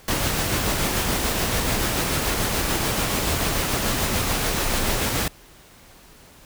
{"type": "noise with tremolo", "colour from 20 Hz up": "pink", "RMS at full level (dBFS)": -22, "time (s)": [0.08, 5.28], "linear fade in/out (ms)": 2, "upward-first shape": "sine", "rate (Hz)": 6.9, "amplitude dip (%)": 25, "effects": ["pink hiss -49 dBFS RMS until 6.45 s"]}